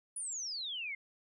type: exponential sweep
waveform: sine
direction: down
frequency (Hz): 10100 to 2080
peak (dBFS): -37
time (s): 0.16-0.95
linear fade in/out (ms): 5
effects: none